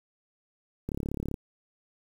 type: click train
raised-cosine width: 3 ms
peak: -19 dBFS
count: 17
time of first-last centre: 0.89-1.342 s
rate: 35.4 Hz
effects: 8-bit